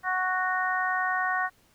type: harmonic tone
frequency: 370 Hz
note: F#4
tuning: in tune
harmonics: 2 / 3 / 4 / 5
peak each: -30 / -30 / -30 / -30 dBFS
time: 0.03-1.5 s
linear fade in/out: 50 ms
effects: pink hiss -63 dBFS RMS until 1.74 s